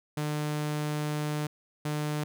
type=tone pair in turn; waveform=sawtooth; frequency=150 / 150 Hz; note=D3 / D3; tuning=+37 / +37 cents; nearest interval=unison; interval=0 cents; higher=neither; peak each=-25 dBFS; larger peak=neither; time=0.17-1.47 / 1.85-2.24 s; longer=first; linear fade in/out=5 ms; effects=none